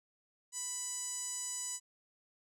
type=tone with band-pass filter; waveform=sawtooth; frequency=991 Hz; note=B5; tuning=6 cents sharp; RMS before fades=-40 dBFS; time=0.52-1.8 s; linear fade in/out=50 ms; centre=7500 Hz; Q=8.6; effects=none